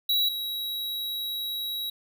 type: tone pair in turn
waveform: square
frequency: 3894 / 3865 Hz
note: B7 / B7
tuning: -25 / -38 cents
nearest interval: unison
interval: 13 cents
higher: first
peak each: -22 / -30 dBFS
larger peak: first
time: 0.09-0.29 / 0.29-1.9 s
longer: second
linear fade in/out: 5 ms
effects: none